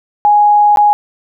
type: tone with dropouts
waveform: sine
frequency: 830.6 Hz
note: G#5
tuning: in tune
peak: -5 dBFS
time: 0.25-0.93 s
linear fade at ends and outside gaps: 0 ms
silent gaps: 0.76-0.772 s
effects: none